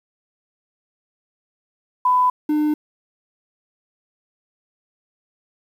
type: tone pair in turn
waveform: sine / triangle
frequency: 1000 / 301.5 Hz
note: B5 / D4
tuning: +21 / +46 cents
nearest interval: octave + major sixth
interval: 2075 cents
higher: first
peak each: -13 / -14 dBFS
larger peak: first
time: 2.05-2.3 / 2.49-2.74 s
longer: neither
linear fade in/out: 5 ms
effects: 8-bit